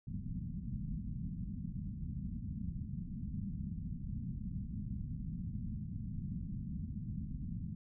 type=low-pass noise; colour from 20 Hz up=white; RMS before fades=-41 dBFS; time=0.07-7.75 s; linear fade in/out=2 ms; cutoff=220 Hz; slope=48 dB/octave; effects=none